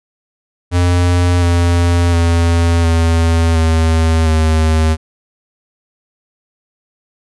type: tone with pitch steps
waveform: square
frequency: 88.4 / 86.48 / 84.6 / 82.77 / 80.97 / 79.21 Hz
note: F2 / F2 / E2 / E2 / E2 / D#2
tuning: +22 / -16 / +45 / +8 / -30 / +32 cents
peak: -10 dBFS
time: 0.71-4.97 s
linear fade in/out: 50 ms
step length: 710 ms
effects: resampled to 24000 Hz